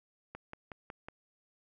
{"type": "click train", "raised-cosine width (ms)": 0.5, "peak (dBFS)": -28, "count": 5, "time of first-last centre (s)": [0.35, 1.085], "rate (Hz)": 5.44, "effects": []}